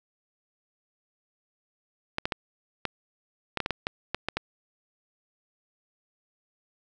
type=clicks; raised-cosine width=0.3 ms; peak=-11 dBFS; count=12; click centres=2.184 / 2.255 / 2.322 / 2.853 / 3.573 / 3.603 / 3.661 / 3.707 / 3.869 / 4.146 / 4.286 / 4.37 s; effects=none